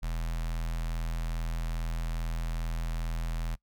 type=tone with notch filter; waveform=square; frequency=41.2 Hz; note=E1; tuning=in tune; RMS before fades=-32 dBFS; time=0.02-3.56 s; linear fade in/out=20 ms; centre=360 Hz; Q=0.82; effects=noise-tail reverb RT60 0.1 s tail -23 dB re dry